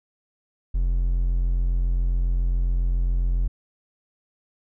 triangle tone, 43.65 Hz, F1, in tune, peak -17 dBFS, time 0.74-3.48 s, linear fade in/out 10 ms, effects none

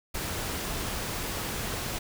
pink noise, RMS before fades -33 dBFS, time 0.14-1.99 s, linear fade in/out 10 ms, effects none

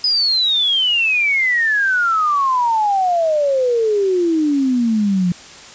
sine exponential sweep, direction down, 5050 to 173 Hz, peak -13 dBFS, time 0.04-5.32 s, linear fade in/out 2 ms, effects white hiss -38 dBFS RMS until 5.74 s + resampled to 16000 Hz

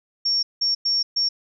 sine tone bursts at uneven times, 5500 Hz, F8, 27 cents flat, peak -18 dBFS, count 4, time 0.25-0.43 / 0.61-0.75 / 0.85-1.03 / 1.16-1.29 s, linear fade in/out 10 ms, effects none

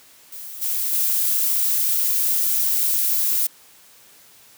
violet noise with level steps, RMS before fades -35 / -23 / -20 dBFS, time 0.32-3.47 s, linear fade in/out 5 ms, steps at 0.61 / 0.92 s, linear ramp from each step 20 ms, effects white hiss -50 dBFS RMS until 4.57 s + high-pass 80 Hz 12 dB/octave

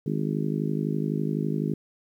harmonic tone, 51.91 Hz, G#1, in tune, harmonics 3 / 4 / 5 / 6 / 7 / 8, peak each -28 / -30 / -32 / -34 / -35 / -36 dBFS, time 0.06-1.74 s, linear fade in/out 5 ms, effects 10-bit

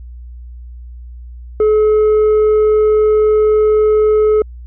sine tone with tanh clipping, 428.1 Hz, A4, 47 cents flat, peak -9 dBFS, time 1.6-4.42 s, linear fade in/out 2 ms, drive 4 dB, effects added 60 Hz sine -29 dBFS peak until 4.66 s

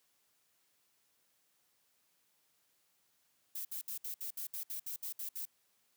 violet noise bursts, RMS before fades -41 dBFS, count 12, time 3.55-5.454 s, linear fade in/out 5 ms, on 100 ms, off 64 ms, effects white hiss -75 dBFS RMS until 5.96 s + high-pass 80 Hz 12 dB/octave

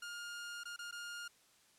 sawtooth tone with dropouts, 1415 Hz, F6, 22 cents sharp, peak -40 dBFS, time 0.02-1.28 s, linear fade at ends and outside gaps 5 ms, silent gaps 0.636-0.654 / 0.763-0.789 / 0.912-0.924 s, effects white hiss -68 dBFS RMS until 1.78 s + low-pass 10000 Hz 12 dB/octave

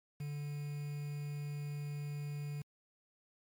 triangle tone with quantisation, 145.9 Hz, D3, 11 cents flat, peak -36 dBFS, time 0.2-2.62 s, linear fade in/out 5 ms, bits 9, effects MP3 96 kbps

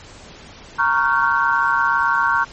sine chord, G half-diminished seventh, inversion first, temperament equal with one note detuned, 932.3 / 1108.7 / 1396.9 / 1534.8 Hz, Bb5 / Db6 / F6 / G6, 0 / 0 / 0 / -37 cents, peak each -20 dBFS, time 0.78-2.45 s, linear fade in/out 20 ms, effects pink hiss -41 dBFS RMS until 2.52 s + MP3 32 kbps

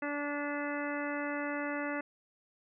harmonic tone, 289.9 Hz, D4, 22 cents flat, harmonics 1 / 2 / 3 / 4 / 5 / 6 / 7 / 9, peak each -37 / -39 / -44 / -44 / -42 / -43 / -43 / -49 dBFS, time 0.02-2.01 s, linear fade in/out 5 ms, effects none

